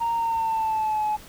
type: tone with pitch glide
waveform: sine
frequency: 927 to 850.1 Hz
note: A#5 to G#5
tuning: -10 to +40 cents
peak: -20 dBFS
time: 0-1.17 s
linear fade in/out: 20 ms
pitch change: -150 cents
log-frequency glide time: 0.14-1.06 s
effects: tanh soft clip ceiling -19 dBFS + pink hiss -46 dBFS RMS until 1.28 s